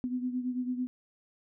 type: beating tone pair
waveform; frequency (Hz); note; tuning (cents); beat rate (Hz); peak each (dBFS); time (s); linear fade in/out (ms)
sine; 249.2 / 258.2; B3 / C4; +16 / -23; 9; -31 / -37; 0.04-0.87; 0
effects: none